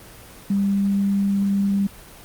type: tone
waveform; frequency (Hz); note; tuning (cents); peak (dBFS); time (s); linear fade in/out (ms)
sine; 198.6; G3; +23; -17; 0.5-1.87; 5
effects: pink hiss -43 dBFS RMS until 2.24 s + Opus 24 kbps